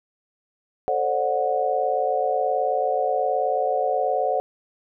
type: chord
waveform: sine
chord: D dominant seventh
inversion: second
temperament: just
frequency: 440.5 / 528.6 / 587.3 / 734.2 Hz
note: A4 / C5 / D5 / F#5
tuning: +2 / +18 / 0 / -14 cents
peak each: -28 / -25 / -27 / -23 dBFS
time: 0.88-4.4 s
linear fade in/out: 0 ms
effects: none